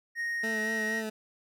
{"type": "tone with pitch glide", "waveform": "triangle", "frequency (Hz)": [1864.7, 1882], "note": ["A#6", "A#6"], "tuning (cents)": [0, 16], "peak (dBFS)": -28, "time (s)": [0.15, 1.03], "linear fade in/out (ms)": 50, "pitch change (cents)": 16, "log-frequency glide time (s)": [0.47, 0.59]}
{"type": "tone with vibrato", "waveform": "20% pulse", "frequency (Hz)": 219.6, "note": "A3", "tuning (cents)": -3, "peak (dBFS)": -28, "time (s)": [0.43, 1.1], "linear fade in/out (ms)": 10, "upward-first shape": "sine", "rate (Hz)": 4.2, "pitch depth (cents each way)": 26}
{"effects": []}